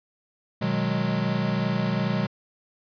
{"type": "chord", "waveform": "square", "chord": "G# minor seventh", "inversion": "first", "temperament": "equal", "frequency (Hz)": [123.47, 155.56, 185, 207.7], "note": ["B2", "D#3", "F#3", "G#3"], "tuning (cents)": [0, 0, 0, 0], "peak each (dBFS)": [-30, -31, -28, -29], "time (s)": [0.61, 2.27], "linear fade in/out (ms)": 10, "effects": ["resampled to 11025 Hz"]}